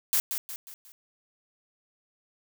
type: noise with echo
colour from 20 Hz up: blue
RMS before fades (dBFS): -24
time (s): 0.13-0.2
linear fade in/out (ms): 0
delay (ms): 180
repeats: 4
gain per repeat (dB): -7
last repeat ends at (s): 0.92
effects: none